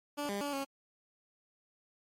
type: tone with pitch steps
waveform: 15% pulse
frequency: 290.6 / 201.2 / 286.8 / 274.5 Hz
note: D4 / G3 / D4 / C#4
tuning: -18 / +45 / -41 / -17 cents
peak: -28 dBFS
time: 0.17-0.65 s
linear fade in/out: 20 ms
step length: 120 ms
effects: MP3 64 kbps